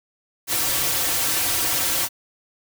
white noise with comb filter, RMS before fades -22 dBFS, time 0.47-2.09 s, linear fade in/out 50 ms, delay 4.8 ms, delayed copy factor -0.85, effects none

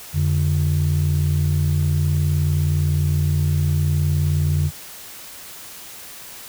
sine tone pair together, 87.2 / 146.65 Hz, F2 / D3, -2 / -2 cents, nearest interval major sixth, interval 900 cents, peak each -17 dBFS, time 0.13-4.71 s, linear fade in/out 50 ms, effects tanh soft clip ceiling -12 dBFS + white hiss -38 dBFS RMS until 6.48 s

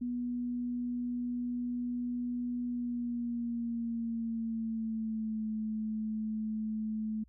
sine tone with pitch glide, 243.9 to 217.3 Hz, B3 to A3, -21 to -21 cents, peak -32 dBFS, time 0.01-7.24 s, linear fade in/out 10 ms, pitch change -200 cents, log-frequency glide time 2.65-5.47 s, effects added 60 Hz sine -59 dBFS peak until 7.28 s

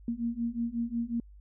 sine beating tone pair, 231.1 / 236.6 Hz, A#3 / A#3, -15 / +26 cents, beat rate 5.5 Hz, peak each -33 / -32 dBFS, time 0.08-1.2 s, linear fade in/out 2 ms, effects added 50 Hz sine -49 dBFS peak until 1.4 s

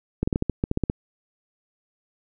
clicks, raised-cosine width 3 ms, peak -9 dBFS, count 11, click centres 0.23 / 0.275 / 0.328 / 0.359 / 0.424 / 0.497 / 0.639 / 0.714 / 0.774 / 0.837 / 0.899 s, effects none

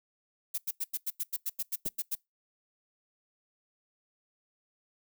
violet noise bursts, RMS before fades -32 dBFS, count 13, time 0.54-2.153 s, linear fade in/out 10 ms, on 41 ms, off 90 ms
clicks, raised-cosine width 2 ms, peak -33 / -28 dBFS, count 2, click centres 1.858 / 1.863 s
effects noise-tail reverb RT60 0.2 s tail -25 dB re dry

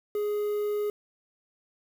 triangle tone with quantisation, 416.4 Hz, G#4, 5 cents sharp, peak -24 dBFS, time 0.15-0.9 s, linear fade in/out 2 ms, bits 8, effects none

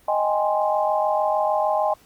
sine chord, Ab major seventh, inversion second, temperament equal, 622.3 / 784 / 830.6 / 1046.5 Hz, Eb5 / G5 / Ab5 / C6, 0 / 0 / 0 / 0 cents, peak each -22 / -26 / -23 / -27 dBFS, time 0.08-1.94 s, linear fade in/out 5 ms, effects pink hiss -55 dBFS RMS until 2.05 s + Opus 32 kbps

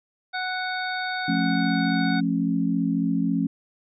harmonic tone, 740 Hz, F#5, in tune, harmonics 1 / 2 / 3 / 5 / 6, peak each -30 / -29 / -36 / -37 / -38 dBFS, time 0.33-2.21 s, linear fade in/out 20 ms
sine chord, F augmented, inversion none, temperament just, 174.61 / 218.3 / 272.8 Hz, F3 / A3 / C#4, 0 / -13 / -28 cents, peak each -25 / -26 / -24 dBFS, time 1.28-3.47 s, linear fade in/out 5 ms
effects none

